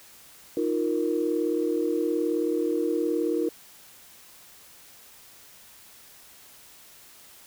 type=chord; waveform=sine; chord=Eb suspended second; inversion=none; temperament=just; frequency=311.1 / 350 / 466.7 Hz; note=Eb4 / F4 / Bb4; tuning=0 / +4 / +2 cents; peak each=-27 dBFS; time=0.57-3.49 s; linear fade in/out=2 ms; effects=tanh soft clip ceiling -13 dBFS + white hiss -51 dBFS RMS until 7.46 s